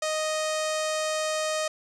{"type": "tone with low-pass filter", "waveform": "sawtooth", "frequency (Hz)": 622.3, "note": "D#5", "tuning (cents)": 0, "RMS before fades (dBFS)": -28, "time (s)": [0.02, 1.68], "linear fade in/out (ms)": 5, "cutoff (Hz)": 7600, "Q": 2.1, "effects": []}